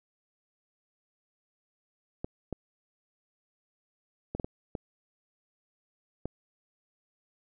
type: clicks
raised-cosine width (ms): 2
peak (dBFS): -20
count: 7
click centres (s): 2.245 / 2.527 / 4.35 / 4.398 / 4.445 / 4.752 / 6.256
effects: none